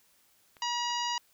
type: clicks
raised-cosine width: 0.3 ms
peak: -36 dBFS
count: 2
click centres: 0.568 / 0.905 s
type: harmonic tone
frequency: 960 Hz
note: B5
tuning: 49 cents flat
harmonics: 1 / 2 / 3 / 4 / 5 / 6 / 7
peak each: -32 / -40 / -36 / -43 / -38 / -42 / -44 dBFS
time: 0.62-1.18 s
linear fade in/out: 2 ms
effects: white hiss -66 dBFS RMS until 1.33 s